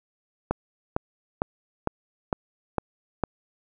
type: click train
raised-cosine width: 1 ms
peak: -9 dBFS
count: 7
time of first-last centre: 0.51-3.237 s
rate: 2.2 Hz
effects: none